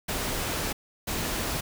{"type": "noise bursts at uneven times", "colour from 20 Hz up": "pink", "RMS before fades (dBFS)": -30, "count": 2, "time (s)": [[0.08, 0.73], [1.07, 1.61]], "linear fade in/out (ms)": 10, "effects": []}